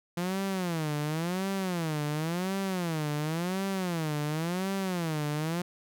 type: tone with vibrato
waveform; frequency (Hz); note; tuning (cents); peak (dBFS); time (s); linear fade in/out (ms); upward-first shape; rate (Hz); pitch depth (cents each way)
sawtooth; 170; F3; -46; -25; 0.17-5.62; 5; sine; 0.93; 240
effects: none